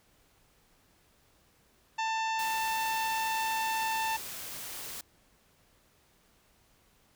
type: harmonic tone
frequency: 890 Hz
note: A5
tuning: 20 cents sharp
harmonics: 1 / 2 / 3 / 4 / 5 / 6 / 7 / 8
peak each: -30 / -38 / -38 / -44 / -47 / -49 / -50 / -51 dBFS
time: 1.98-4.17 s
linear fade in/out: 10 ms
type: noise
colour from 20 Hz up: white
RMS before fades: -41 dBFS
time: 2.39-5.01 s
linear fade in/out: 2 ms
effects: pink hiss -66 dBFS RMS until 7.15 s